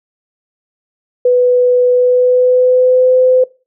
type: tone with pitch glide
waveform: sine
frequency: 495.6 to 510.1 Hz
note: B4 to C5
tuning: +6 to -44 cents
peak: -6 dBFS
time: 1.25-3.44 s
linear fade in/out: 5 ms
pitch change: +50 cents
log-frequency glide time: 1.9-3.17 s
effects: noise-tail reverb RT60 0.3 s tail -21 dB re dry